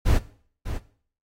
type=noise with echo; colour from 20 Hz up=brown; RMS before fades=-18 dBFS; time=0.05-0.19 s; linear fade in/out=20 ms; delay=600 ms; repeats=1; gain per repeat=-11 dB; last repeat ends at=0.79 s; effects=noise-tail reverb RT60 0.5 s tail -17 dB re dry + AAC 48 kbps